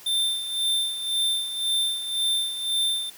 square tone with tremolo, 3577 Hz, A7, 28 cents sharp, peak -21 dBFS, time 0.06-3.1 s, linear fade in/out 5 ms, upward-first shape sine, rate 1.9 Hz, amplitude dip 65%, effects white hiss -47 dBFS RMS until 3.17 s + high-pass 60 Hz 12 dB/octave

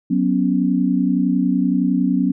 sine chord, F# suspended fourth, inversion none, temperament just, 185 / 246.7 / 277.5 Hz, F#3 / B3 / C#4, 0 / -2 / +2 cents, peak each -19 dBFS, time 0.1-2.32 s, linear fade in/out 10 ms, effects none

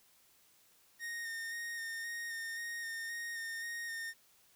45% pulse tone with vibrato, 1844 Hz, A#6, 19 cents flat, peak -39 dBFS, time 0.99-4.14 s, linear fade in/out 50 ms, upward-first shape square, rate 1.9 Hz, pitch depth 16 cents each way, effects white hiss -67 dBFS RMS until 4.55 s

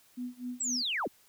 sine tone with tremolo, 247.5 Hz, B3, 4 cents sharp, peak -33 dBFS, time 0.17-0.83 s, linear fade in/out 10 ms, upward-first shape sine, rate 4 Hz, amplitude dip 95%
sine linear sweep, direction down, 8030 to 123.47 Hz, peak -29 dBFS, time 0.6-1.08 s, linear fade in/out 10 ms
effects tanh soft clip ceiling -21 dBFS + white hiss -63 dBFS RMS until 1.28 s

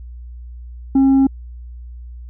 sine tone with tanh clipping, 270 Hz, C#4, 45 cents flat, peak -10 dBFS, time 0.95-1.27 s, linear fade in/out 5 ms, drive 3 dB, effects added 60 Hz sine -31 dBFS peak until 2.29 s

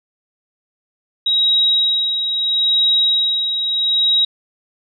sine tone with tremolo, 3820 Hz, A#7, 42 cents sharp, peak -11 dBFS, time 1.26-4.25 s, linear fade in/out 5 ms, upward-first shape sine, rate 0.76 Hz, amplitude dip 50%, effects none

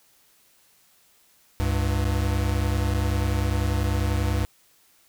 square tone pair together, 69.3 / 99.48 Hz, C#2 / G2, 0 / +26 cents, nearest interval tritone, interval 626 cents, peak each -25 dBFS, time 1.6-4.45 s, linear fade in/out 0 ms, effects white hiss -60 dBFS RMS until 5.08 s

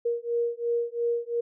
sine beating tone pair, 470 / 472.9 Hz, A#4 / A#4, +14 / +25 cents, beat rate 2.9 Hz, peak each -28 dBFS, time 0.05-1.41 s, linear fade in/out 10 ms, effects none

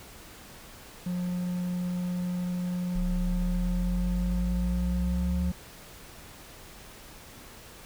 triangle tone, 178.8 Hz, F3, 41 cents sharp, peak -26 dBFS, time 1.06-5.52 s, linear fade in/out 5 ms
sine exponential sweep, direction up, 34.57 to 73.4 Hz, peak -27 dBFS, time 2.95-5.51 s, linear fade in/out 10 ms
effects pink hiss -48 dBFS RMS until 7.85 s

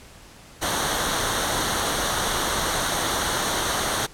pink noise with comb filter, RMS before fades -24 dBFS, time 0.61-4.07 s, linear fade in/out 20 ms, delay 0.4 ms, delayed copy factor -0.6, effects pink hiss -47 dBFS RMS until 4.13 s + low-pass 11000 Hz 12 dB/octave

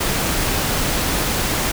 pink noise, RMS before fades -20 dBFS, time 0-1.72 s, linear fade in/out 10 ms, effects none

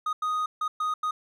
triangle tone bursts at uneven times, 1244.5 Hz, D#6, in tune, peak -23 dBFS, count 5, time 0.06-0.13 / 0.22-0.46 / 0.61-0.68 / 0.8-0.94 / 1.03-1.11 s, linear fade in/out 5 ms, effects none

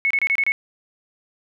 sine tone bursts, 2200 Hz, C#7, 14 cents flat, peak -16 dBFS, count 6, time 0.05-0.52 s, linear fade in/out 0 ms, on 55 ms, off 28 ms, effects none

